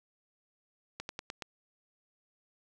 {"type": "slowing click train", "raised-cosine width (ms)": 0.2, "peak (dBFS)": -21, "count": 5, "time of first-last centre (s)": [1, 1.422], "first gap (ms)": 91, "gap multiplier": 1.1, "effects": []}